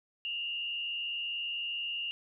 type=tone with frequency modulation; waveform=sine; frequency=2818 Hz; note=F7; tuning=15 cents sharp; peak=-33 dBFS; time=0.25-2.11 s; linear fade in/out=0 ms; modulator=84.5 Hz; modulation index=0.92; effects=none